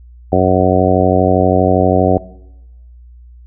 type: harmonic tone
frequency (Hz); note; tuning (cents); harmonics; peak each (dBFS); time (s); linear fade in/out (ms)
92.5; F#2; 0; 1 / 2 / 3 / 4 / 5 / 6 / 7 / 8; -17 / -17 / -17 / -17 / -17 / -17 / -17 / -17; 0.32-2.18; 5
effects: noise-tail reverb RT60 0.9 s tail -19 dB re dry + added 60 Hz sine -36 dBFS peak until 3.46 s